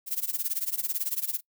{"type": "noise with tremolo", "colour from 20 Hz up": "violet", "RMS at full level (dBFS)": -27, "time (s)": [0.06, 1.41], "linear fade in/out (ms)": 50, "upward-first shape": "sine", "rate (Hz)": 18, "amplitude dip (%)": 90, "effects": ["noise-tail reverb RT60 0.1 s tail -23 dB re dry"]}